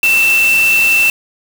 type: tone in noise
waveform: sine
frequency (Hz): 2672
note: E7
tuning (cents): +23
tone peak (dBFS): -8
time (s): 0.03-1.1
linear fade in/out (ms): 2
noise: white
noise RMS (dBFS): -21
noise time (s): 0.03-1.1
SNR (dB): +10
effects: none